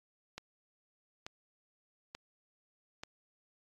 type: click train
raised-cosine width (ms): 0.2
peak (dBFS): -25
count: 4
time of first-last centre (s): 0.38-3.035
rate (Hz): 1.13
effects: AAC 32 kbps